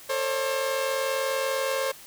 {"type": "tone cluster", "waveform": "sawtooth", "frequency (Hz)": [446.4, 535, 575], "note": ["A4", "C5", "D5"], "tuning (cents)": [25, 38, -37], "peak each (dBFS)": [-30, -22, -31], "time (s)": [0.09, 1.92], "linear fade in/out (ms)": 10, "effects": ["white hiss -47 dBFS RMS until 2.06 s"]}